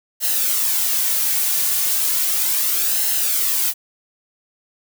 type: noise with flanger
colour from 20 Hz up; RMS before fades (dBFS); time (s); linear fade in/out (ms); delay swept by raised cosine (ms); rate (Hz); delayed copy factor
blue; -19; 0.2-3.74; 50; 0.85 to 3.15; 0.35; -0.55
effects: none